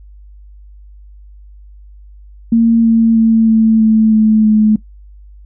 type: tone with pitch steps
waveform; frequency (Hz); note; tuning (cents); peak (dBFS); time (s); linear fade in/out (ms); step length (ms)
sine; 229.4 / 226.9 / 224.4 / 222 / 219.5 / 217.2 / 214.8; A#3 / A#3 / A3 / A3 / A3 / A3 / A3; -28 / -47 / +34 / +16 / -4 / -22 / -41; -6; 2.52-4.76; 5; 320
effects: noise-tail reverb RT60 0.1 s tail -17 dB re dry + added 50 Hz sine -35 dBFS peak until 5.45 s

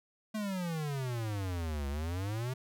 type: exponential two-way sweep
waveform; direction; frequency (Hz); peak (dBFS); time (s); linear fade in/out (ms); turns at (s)
square; down then up; 220 to 68.5 to 132.4; -34; 0.34-2.54; 10; 1.88
effects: none

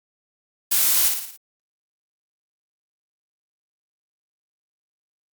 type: noise with echo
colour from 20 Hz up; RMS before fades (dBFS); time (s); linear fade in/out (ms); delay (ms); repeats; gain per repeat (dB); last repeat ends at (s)
blue; -19; 0.71-1.09; 10; 56; 5; -5; 1.37
effects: Opus 48 kbps

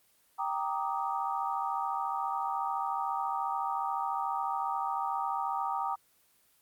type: chord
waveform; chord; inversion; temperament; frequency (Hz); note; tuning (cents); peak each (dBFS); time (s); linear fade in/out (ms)
sine; Eb major seventh; first; equal with one note detuned; 784 / 932.3 / 1174.7 / 1248.8; G5 / Bb5 / D6 / Eb6; 0 / 0 / 0 / +6; -34 / -34 / -37 / -37; 0.38-5.96; 20
effects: white hiss -67 dBFS RMS until 6.61 s + Opus 24 kbps

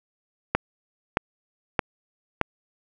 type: click train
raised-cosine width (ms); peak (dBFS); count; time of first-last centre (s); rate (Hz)
0.5; -4; 4; 0.55-2.413; 1.61
effects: none

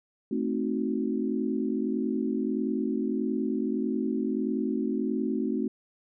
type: chord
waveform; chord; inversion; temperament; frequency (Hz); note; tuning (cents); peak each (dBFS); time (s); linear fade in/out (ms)
sine; A diminished seventh; none; equal; 220 / 261.6 / 311.1 / 370; A3 / C4 / Eb4 / Gb4; 0 / 0 / 0 / 0; -30 / -30 / -33 / -33; 0.31-5.68; 5
effects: none

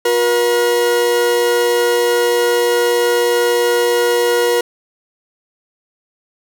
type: tone pair together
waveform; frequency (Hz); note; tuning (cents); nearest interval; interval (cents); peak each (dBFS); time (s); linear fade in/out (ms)
40% pulse; 358.3 / 478.8; F4 / A#4; +44 / +46; perfect fourth; 502; -19 / -12; 0.05-4.61; 5
effects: none

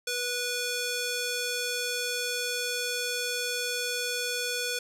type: tone with band-pass filter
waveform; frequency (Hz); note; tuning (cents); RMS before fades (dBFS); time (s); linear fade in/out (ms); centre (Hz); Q
square; 490; B4; -14; -31; 0.07-4.79; 5; 5600; 0.62
effects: none

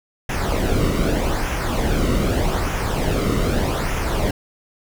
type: noise with flanger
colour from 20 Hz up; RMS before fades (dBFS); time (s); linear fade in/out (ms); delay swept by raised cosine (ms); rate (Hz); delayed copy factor
brown; -20; 0.29-4.31; 5; 0.23 to 1.23; 0.82; -0.6
effects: none

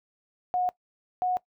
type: tone pair in turn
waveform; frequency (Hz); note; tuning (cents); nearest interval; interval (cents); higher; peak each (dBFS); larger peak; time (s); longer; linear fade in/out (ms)
sine; 726 / 730.6; F#5 / F#5; -33 / -22; unison; 11; second; -23; neither; 0.54-0.69 / 1.22-1.37; neither; 0
effects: noise-tail reverb RT60 0.1 s tail -20 dB re dry

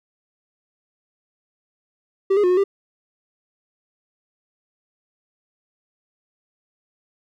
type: tone with pitch steps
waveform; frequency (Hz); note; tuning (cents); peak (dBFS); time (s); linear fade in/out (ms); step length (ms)
triangle; 387.8 / 413.9 / 360.3 / 363.8 / 395.7; G4 / G#4 / F#4 / F#4 / G4; -19 / -6 / -46 / -29 / +16; -12; 2.3-2.64; 10; 68
effects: none

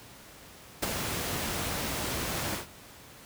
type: noise with ADSR envelope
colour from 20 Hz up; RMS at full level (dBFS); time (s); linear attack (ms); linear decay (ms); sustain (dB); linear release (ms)
pink; -26; 0.82-2.67; 12; 20; -6; 140
effects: pink hiss -50 dBFS RMS until 3.25 s + high-pass 60 Hz 12 dB/octave

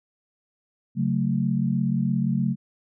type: chord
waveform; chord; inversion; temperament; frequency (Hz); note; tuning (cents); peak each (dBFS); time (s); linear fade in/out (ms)
sine; F# minor; second; just; 138.75 / 185 / 222; C#3 / F#3 / A3; +2 / 0 / +16; -25; 0.95-2.56; 50
effects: none

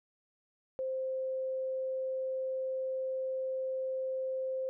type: tone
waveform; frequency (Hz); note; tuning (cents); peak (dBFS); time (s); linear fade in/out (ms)
sine; 523.3; C5; 0; -32; 0.79-4.69; 0
effects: none

